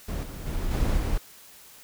brown noise with level steps, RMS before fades -29 / -35 / -29 / -24 / -26 dBFS, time 0.08-1.18 s, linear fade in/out 5 ms, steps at 0.23 / 0.46 / 0.71 / 0.97 s, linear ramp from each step 5 ms, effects white hiss -50 dBFS RMS until 1.83 s

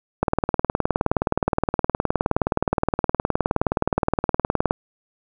click train, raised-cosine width 1 ms, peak -4 dBFS, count 87, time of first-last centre 0.23-4.709 s, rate 19.2 Hz, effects none

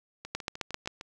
two click trains, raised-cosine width 0.2 ms, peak -14 / -23 dBFS, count 5 / 6, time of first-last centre 0.35-0.875 / 0.25-1.011 s, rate 7.62 / 6.57 Hz, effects none

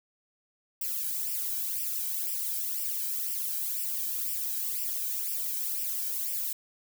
violet noise with flanger, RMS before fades -32 dBFS, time 0.81-6.53 s, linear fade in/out 5 ms, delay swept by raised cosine 0.37 to 1.3 ms, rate 2 Hz, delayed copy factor +0.75, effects none

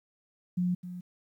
sine tone with echo, 179.1 Hz, F3, 44 cents sharp, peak -25 dBFS, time 0.57-0.75 s, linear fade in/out 10 ms, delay 260 ms, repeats 1, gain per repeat -12 dB, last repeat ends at 1.01 s, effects 11-bit

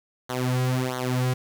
sawtooth tone with flanger, 127.2 Hz, C3, 48 cents flat, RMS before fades -25 dBFS, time 0.29-1.34 s, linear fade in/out 10 ms, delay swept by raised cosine 0.39 to 3.39 ms, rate 1.5 Hz, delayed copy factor -0.95, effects 8-bit

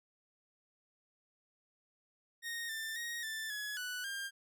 sawtooth tone with pitch steps, 1859 / 1783 / 1876 / 1768 / 1690 / 1483 / 1601 Hz, A#6 / A6 / A#6 / A6 / G#6 / F#6 / G6, -5 / +22 / +11 / +8 / +30 / +4 / +36 cents, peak -35 dBFS, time 2.42-4.31 s, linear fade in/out 50 ms, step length 270 ms, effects none

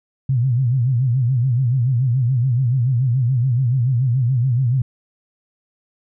sine tone with vibrato, 125.4 Hz, B2, 27 cents sharp, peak -14 dBFS, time 0.29-4.82 s, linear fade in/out 5 ms, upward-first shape sine, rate 7 Hz, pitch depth 140 cents each way, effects none

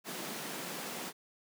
pink high-pass noise, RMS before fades -41 dBFS, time 0.04-1.13 s, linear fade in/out 50 ms, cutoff 160 Hz, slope 48 dB/octave, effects none

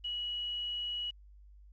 sine tone with quantisation, 2920 Hz, F#7, 24 cents flat, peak -34 dBFS, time 0.04-1.11 s, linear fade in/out 10 ms, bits 10, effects added 50 Hz sine -53 dBFS peak until 1.72 s + resampled to 16000 Hz

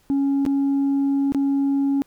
sine tone with dropouts, 277.2 Hz, C#4, in tune, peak -15 dBFS, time 0.1-2.02 s, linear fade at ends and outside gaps 0 ms, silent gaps 0.452-0.463 / 1.321-1.347 s, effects tanh soft clip ceiling -16 dBFS + pink hiss -60 dBFS RMS until 2.06 s

